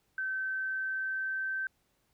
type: tone with pitch glide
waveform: sine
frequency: 1539 to 1550.6 Hz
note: G6 to G6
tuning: -32 to -19 cents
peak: -31 dBFS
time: 0.18-1.67 s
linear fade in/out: 2 ms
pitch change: +13 cents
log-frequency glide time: 0.29-1.53 s
effects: pink hiss -74 dBFS RMS until 2.13 s